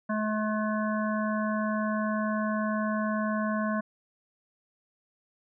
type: harmonic tone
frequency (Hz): 214.5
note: A3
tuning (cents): -44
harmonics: 1 / 3 / 5 / 7 / 8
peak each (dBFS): -28 / -33 / -34 / -37 / -41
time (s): 0.09-3.81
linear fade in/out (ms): 10
effects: none